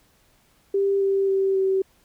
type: tone with pitch steps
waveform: sine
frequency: 395.2 / 391.1 / 387.1 / 383.1 Hz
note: G4 / G4 / G4 / G4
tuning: +14 / -4 / -22 / -40 cents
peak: -18 dBFS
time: 0.74-1.82 s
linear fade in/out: 5 ms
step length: 270 ms
effects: pink hiss -61 dBFS RMS until 2.04 s